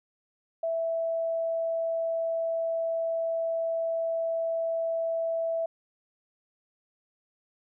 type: tone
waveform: sine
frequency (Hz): 659.3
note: E5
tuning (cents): 0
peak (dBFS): -26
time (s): 0.63-5.66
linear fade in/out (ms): 5
effects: none